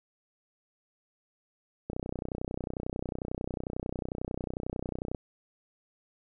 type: click train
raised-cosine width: 2 ms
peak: -20 dBFS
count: 102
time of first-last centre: 1.9-5.148 s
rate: 31.1 Hz
effects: none